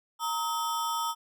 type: ring-modulated tone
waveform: square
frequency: 1100 Hz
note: C#6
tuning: 14 cents flat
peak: -26 dBFS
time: 0.19-1.15 s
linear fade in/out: 50 ms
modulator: 175 Hz
effects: none